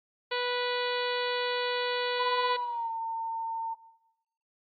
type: harmonic tone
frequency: 491.6 Hz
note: B4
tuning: 8 cents flat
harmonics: 1 / 2 / 3 / 4 / 5 / 6 / 7 / 8 / 9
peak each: -32 / -35 / -37 / -38 / -39 / -40 / -40 / -41 / -42 dBFS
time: 0.31-2.57 s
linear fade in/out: 10 ms
type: tone with pitch glide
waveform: sine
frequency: 1000 to 906.5 Hz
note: B5 to A#5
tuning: +21 to -49 cents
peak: -30 dBFS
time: 2.18-3.75 s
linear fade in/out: 20 ms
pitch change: -170 cents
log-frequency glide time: 2.5-2.9 s
effects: noise-tail reverb RT60 0.9 s tail -17 dB re dry + Opus 48 kbps